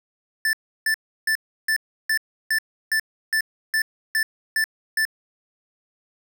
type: tone bursts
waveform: square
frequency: 1762 Hz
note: A6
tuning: 2 cents sharp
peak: -19 dBFS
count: 12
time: 0.45-5.052 s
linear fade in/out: 2 ms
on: 81 ms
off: 330 ms
effects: 8-bit